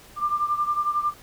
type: beating tone pair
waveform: sine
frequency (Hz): 1189 / 1200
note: D6 / D6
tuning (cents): +21 / +37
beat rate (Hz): 11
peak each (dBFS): -23 / -27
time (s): 0.16-1.14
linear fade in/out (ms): 50
effects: pink hiss -49 dBFS RMS until 1.22 s